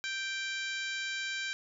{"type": "harmonic tone", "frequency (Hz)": 784, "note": "G5", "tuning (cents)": 0, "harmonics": [2, 3, 4, 5, 6, 7, 8, 9], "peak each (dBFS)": [-37, -39, -43, -42, -48, -49, -51, -49], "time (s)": [0.04, 1.53], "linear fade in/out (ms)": 0, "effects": []}